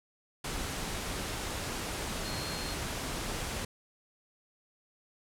sine tone in noise, 4247 Hz, C8, 25 cents sharp, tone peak -42 dBFS, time 2.25-2.74 s, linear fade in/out 5 ms, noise pink, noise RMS -36 dBFS, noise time 0.44-3.65 s, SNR -9 dB, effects low-pass 11000 Hz 12 dB/octave

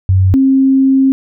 sine tone pair in turn, 94.3 / 267.5 Hz, F#2 / C4, +33 / +38 cents, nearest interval octave + tritone, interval 1805 cents, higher second, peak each -6 dBFS, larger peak neither, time 0.09-0.34 / 0.34-1.12 s, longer second, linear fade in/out 0 ms, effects none

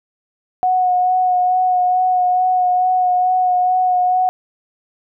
sine tone with vibrato, 732 Hz, F#5, 19 cents flat, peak -12 dBFS, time 0.63-4.29 s, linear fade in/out 0 ms, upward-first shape sine, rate 2.3 Hz, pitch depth 18 cents each way, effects none

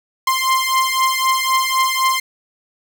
sawtooth beating tone pair, 1046.5 / 1050.4 Hz, C6 / C6, 0 / +6 cents, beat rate 3.9 Hz, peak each -14 dBFS, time 0.27-2.2 s, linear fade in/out 5 ms, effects none

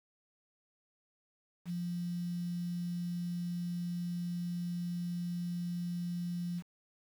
sine tone with quantisation, 174.61 Hz, F3, in tune, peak -34 dBFS, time 1.65-6.63 s, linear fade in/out 50 ms, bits 9, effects none

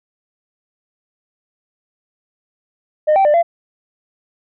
sine tone with pitch steps, 611 / 777 / 595 / 681 Hz, D#5 / G5 / D5 / F5, -32 / -16 / +22 / -44 cents, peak -7 dBFS, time 3.07-3.43 s, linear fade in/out 20 ms, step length 90 ms, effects tanh soft clip ceiling -8 dBFS

